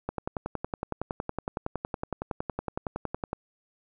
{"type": "click train", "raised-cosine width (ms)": 1, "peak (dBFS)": -16, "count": 36, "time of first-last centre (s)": [0.09, 3.331], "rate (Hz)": 10.8, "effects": []}